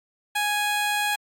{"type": "tone", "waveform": "15% pulse", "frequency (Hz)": 830.6, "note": "G#5", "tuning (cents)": 0, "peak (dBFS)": -16, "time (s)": [0.35, 1.16], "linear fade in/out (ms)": 10, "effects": ["AAC 64 kbps"]}